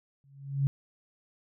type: tone with exponential growth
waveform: sine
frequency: 138.5 Hz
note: C#3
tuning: 1 cent flat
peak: -20 dBFS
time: 0.24-0.67 s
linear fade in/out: 0 ms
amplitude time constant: 93 ms
effects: none